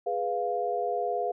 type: chord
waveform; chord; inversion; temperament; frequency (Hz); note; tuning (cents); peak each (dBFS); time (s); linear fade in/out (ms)
sine; F diminished; first; equal; 415.3 / 493.9 / 698.5; Ab4 / Cb5 / F5; 0 / 0 / 0; -32 / -32 / -29; 0.06-1.32; 10
effects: none